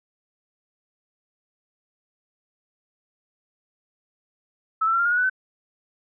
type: tone with pitch steps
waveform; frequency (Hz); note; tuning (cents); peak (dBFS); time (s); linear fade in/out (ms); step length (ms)
sine; 1304 / 1332.9 / 1362.5 / 1392.8 / 1423.7 / 1455.3 / 1487.6 / 1520.6; E6 / E6 / F6 / F6 / F6 / F#6 / F#6 / F#6; -19 / +19 / -43 / -5 / +33 / -29 / +9 / +47; -18; 4.81-5.298; 10; 61
effects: none